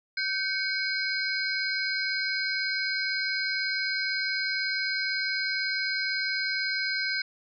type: tone cluster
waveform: sine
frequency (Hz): 1541 / 2222 / 4160 / 4952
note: G6 / C#7 / C8 / D#8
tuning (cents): -30 / +4 / -11 / -9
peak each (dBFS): -31 / -31 / -34 / -33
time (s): 0.17-7.22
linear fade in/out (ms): 5
effects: none